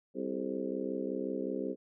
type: harmonic tone with a mistuned harmonic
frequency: 65.41 Hz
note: C2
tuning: in tune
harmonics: 3 / 4 / 5 / 6 / 7 / 8 / 9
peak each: -42 / -38 / -40 / -39 / -41 / -41 / -54 dBFS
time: 0.14-1.76 s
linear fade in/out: 50 ms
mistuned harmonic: 7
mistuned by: -88 cents
effects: none